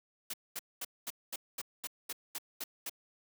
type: noise bursts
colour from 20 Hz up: white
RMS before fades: -39 dBFS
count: 11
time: 0.3-2.896 s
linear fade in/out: 5 ms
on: 36 ms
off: 220 ms
effects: high-pass 200 Hz 12 dB/octave